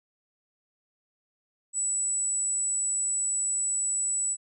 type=tone; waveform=sine; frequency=7902 Hz; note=B8; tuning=in tune; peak=-25 dBFS; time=1.73-4.37 s; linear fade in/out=50 ms; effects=none